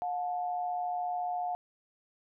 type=tone pair together; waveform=sine; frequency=718 / 872.2 Hz; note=F5 / A5; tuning=+48 / -15 cents; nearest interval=minor third; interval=337 cents; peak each=-31 / -40 dBFS; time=0.02-1.55 s; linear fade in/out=0 ms; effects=none